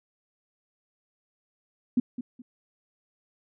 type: tone with echo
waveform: sine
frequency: 246.1 Hz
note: B3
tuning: 6 cents flat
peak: -18 dBFS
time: 1.97-2 s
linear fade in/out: 5 ms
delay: 210 ms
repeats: 2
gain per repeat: -12 dB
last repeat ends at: 2.42 s
effects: none